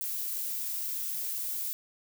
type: noise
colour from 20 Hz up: violet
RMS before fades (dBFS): -34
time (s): 0.01-1.73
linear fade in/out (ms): 0
effects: none